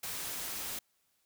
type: noise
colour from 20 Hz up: white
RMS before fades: -39 dBFS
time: 0.03-0.79 s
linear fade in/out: 5 ms
effects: white hiss -75 dBFS RMS until 1.25 s